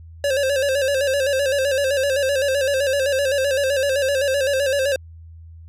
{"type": "tone with vibrato", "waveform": "square", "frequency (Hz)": 547, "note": "C#5", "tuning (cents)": -23, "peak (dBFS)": -18, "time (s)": [0.24, 4.96], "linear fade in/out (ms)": 2, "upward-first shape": "square", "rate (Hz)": 7.8, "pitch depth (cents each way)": 67, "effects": ["added 82 Hz sine -38 dBFS peak until 5.68 s", "low-pass 12000 Hz 12 dB/octave"]}